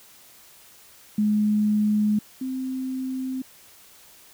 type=tone pair in turn; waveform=sine; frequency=210.7 / 260.3 Hz; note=G#3 / C4; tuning=+25 / -9 cents; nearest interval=major third; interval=366 cents; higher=second; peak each=-18 / -26 dBFS; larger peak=first; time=1.18-2.19 / 2.41-3.42 s; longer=neither; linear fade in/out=5 ms; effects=white hiss -51 dBFS RMS until 4.33 s